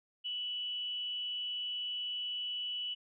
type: tone with frequency modulation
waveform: sine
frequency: 2960 Hz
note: F#7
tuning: in tune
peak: -35 dBFS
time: 0.24-2.95 s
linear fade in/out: 20 ms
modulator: 276 Hz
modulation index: 0.22
effects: none